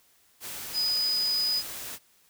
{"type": "tone in noise", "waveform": "sine", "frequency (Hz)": 4978, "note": "D#8", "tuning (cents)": 0, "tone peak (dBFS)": -24, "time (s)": [0.73, 1.63], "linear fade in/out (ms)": 50, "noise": "white", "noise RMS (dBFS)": -38, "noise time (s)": [0.4, 1.99], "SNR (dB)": 11, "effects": ["white hiss -63 dBFS RMS until 2.29 s"]}